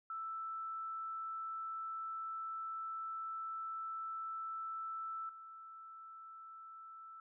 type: tone with level steps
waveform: sine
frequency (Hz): 1322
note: E6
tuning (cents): +5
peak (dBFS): -40 / -50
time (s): 0.1-7.2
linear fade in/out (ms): 2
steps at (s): 5.29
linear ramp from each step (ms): 2
effects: none